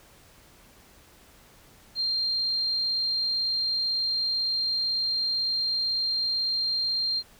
sine tone, 4186 Hz, C8, in tune, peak -24 dBFS, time 1.95-7.23 s, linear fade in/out 50 ms, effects pink hiss -55 dBFS RMS until 7.39 s

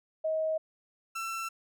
sine / 30% pulse tone pair in turn, 633 / 1341.3 Hz, D#5 / E6, +30 / +30 cents, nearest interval octave + minor second, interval 1300 cents, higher second, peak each -27 / -31 dBFS, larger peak first, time 0.24-0.58 / 1.15-1.49 s, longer neither, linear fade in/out 10 ms, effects none

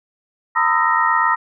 sine tone cluster, 920 / 1008 / 1248 / 1326 / 1869 Hz, A#5 / B5 / D#6 / E6 / A#6, -23 / +35 / +5 / +10 / +4 cents, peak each -20 dBFS, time 0.55-1.36 s, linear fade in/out 20 ms, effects none

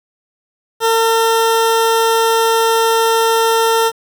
20% pulse tone, 453.3 Hz, A#4, 48 cents flat, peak -6 dBFS, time 0.8-3.92 s, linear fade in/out 50 ms, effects 7-bit

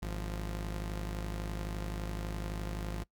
sawtooth tone pair together, 51.82 / 174.3 Hz, G#1 / F3, -3 / -3 cents, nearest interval octave + major sixth, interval 2100 cents, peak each -32 / -39 dBFS, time 0.02-3.04 s, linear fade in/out 10 ms, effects noise-tail reverb RT60 0.1 s tail -21 dB re dry

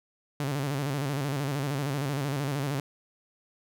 sawtooth tone with vibrato, 140.2 Hz, C#3, 20 cents sharp, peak -24 dBFS, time 0.4-2.8 s, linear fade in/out 2 ms, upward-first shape square, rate 13 Hz, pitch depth 80 cents each way, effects none

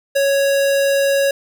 square tone with ADSR envelope, 554.4 Hz, C#5, in tune, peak -12 dBFS, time 0.15-1.31 s, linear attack 16 ms, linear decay 5 ms, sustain -2 dB, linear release 3 ms, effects none

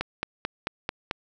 click train, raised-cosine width 0.3 ms, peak -11 dBFS, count 6, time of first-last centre 0.01-1.111 s, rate 4.54 Hz, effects none

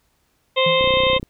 harmonic tone, 523.3 Hz, C5, in tune, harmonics 1 / 2 / 4 / 5 / 6 / 7, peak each -17 / -22 / -24 / -26 / -24 / -23 dBFS, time 0.56-1.19 s, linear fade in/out 20 ms
triangle tone with exponential decay, 163.9 Hz, E3, 10 cents flat, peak -20 dBFS, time 0.66-0.97 s, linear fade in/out 5 ms, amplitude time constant 66 ms
click train, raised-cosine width 3 ms, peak -16 dBFS, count 14, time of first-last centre 0.81-1.229 s, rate 31 Hz
effects pink hiss -65 dBFS RMS until 1.29 s

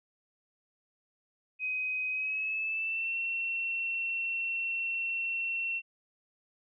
sine tone with pitch glide, 2517 to 2713 Hz, D#7 to E7, +19 to +49 cents, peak -30 dBFS, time 1.59-5.82 s, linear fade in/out 50 ms, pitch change +130 cents, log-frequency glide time 2.1-3.17 s, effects none

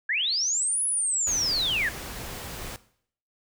sine linear two-way sweep, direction up then down, 1600 to 10480 to 1600 Hz, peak -23 dBFS, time 0.09-1.89 s, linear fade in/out 5 ms, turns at 0.84 s
pink noise, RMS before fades -37 dBFS, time 1.27-2.76 s, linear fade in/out 0 ms
effects noise-tail reverb RT60 0.6 s tail -17 dB re dry

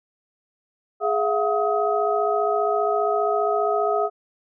sine tone cluster, 416.4 / 672 / 727 / 1265 Hz, G#4 / E5 / F#5 / D#6, +5 / +33 / -31 / +28 cents, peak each -23 / -24 / -25 / -26 dBFS, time 1-4.1 s, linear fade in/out 50 ms, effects none

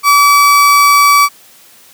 35% pulse tone, 1148 Hz, D6, 40 cents flat, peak -3 dBFS, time 0.03-1.29 s, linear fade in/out 50 ms, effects white hiss -42 dBFS RMS until 1.93 s + high-pass 100 Hz 12 dB/octave

